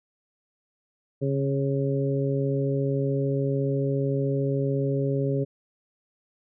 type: harmonic tone with a mistuned harmonic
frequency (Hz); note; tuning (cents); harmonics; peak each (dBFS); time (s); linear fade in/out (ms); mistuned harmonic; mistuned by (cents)
137.4; C#3; -15; 1 / 2 / 3 / 4; -25 / -30 / -28 / -32; 1.21-5.45; 20; 1; +22
effects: none